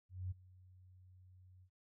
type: tone with ADSR envelope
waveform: sine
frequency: 92 Hz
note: F#2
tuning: 9 cents flat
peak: -37 dBFS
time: 0.09-1.7 s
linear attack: 220 ms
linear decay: 17 ms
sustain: -22 dB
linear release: 73 ms
effects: none